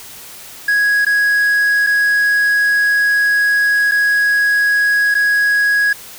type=tone with dropouts; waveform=triangle; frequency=1661.2 Hz; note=G#6; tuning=in tune; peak=-9 dBFS; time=0.68-5.93 s; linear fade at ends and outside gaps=5 ms; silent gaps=1.05-1.065 / 1.866-1.87 / 3.913-3.918 / 5.143-5.15 s; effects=white hiss -35 dBFS RMS until 6.18 s